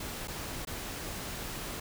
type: noise with dropouts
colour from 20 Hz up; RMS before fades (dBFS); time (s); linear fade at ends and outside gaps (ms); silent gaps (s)
pink; -39; 0-1.8; 5; 0.275-0.28 / 0.651-0.671
effects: none